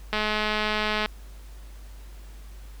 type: click train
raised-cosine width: 0.3 ms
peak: -10 dBFS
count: 199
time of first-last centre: 0.13-1.06 s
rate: 213 Hz
effects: added 50 Hz sine -40 dBFS peak until 2.8 s + pink hiss -54 dBFS RMS until 2.8 s